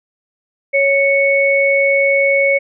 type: tone pair together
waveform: sine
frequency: 554.4 / 2215 Hz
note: C#5 / C#7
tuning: 0 / -2 cents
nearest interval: 2 octaves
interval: 2398 cents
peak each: -13 dBFS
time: 0.73-2.59 s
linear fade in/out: 20 ms
effects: none